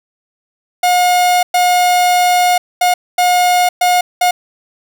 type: tone bursts at uneven times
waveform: 45% pulse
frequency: 718 Hz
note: F5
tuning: 48 cents sharp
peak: -9 dBFS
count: 6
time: 0.83-1.43 / 1.54-2.58 / 2.81-2.94 / 3.18-3.69 / 3.81-4.01 / 4.21-4.31 s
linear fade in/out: 5 ms
effects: none